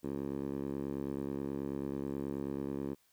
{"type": "tone with band-pass filter", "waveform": "10% pulse", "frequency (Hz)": 69.3, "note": "C#2", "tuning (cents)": 0, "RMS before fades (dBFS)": -38, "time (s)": [0.03, 2.95], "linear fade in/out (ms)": 20, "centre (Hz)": 320, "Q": 1.3, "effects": ["white hiss -71 dBFS RMS until 3.12 s"]}